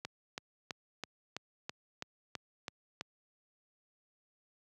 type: click train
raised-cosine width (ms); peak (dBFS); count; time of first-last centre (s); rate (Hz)
0.2; -21; 10; 0.05-3.011; 3.04
effects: high-pass 100 Hz 12 dB/octave